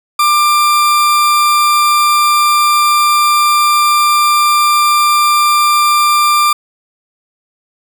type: tone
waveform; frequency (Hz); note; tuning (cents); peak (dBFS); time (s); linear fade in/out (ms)
40% pulse; 1189; D6; +21; -7; 0.19-6.53; 5
effects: none